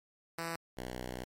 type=tone pair in turn; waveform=5% pulse; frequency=166.3 / 62.29 Hz; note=E3 / B1; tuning=+16 / +15 cents; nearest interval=octave + perfect fourth; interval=1701 cents; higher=first; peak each=-25 / -28 dBFS; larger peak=first; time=0.38-0.56 / 0.77-1.24 s; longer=second; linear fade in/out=5 ms; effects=MP3 64 kbps